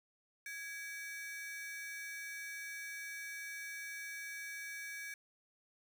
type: ring-modulated tone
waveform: 45% pulse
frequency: 1975.5 Hz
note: B6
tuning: in tune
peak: -40 dBFS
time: 0.46-5.14 s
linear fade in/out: 2 ms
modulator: 317 Hz
effects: none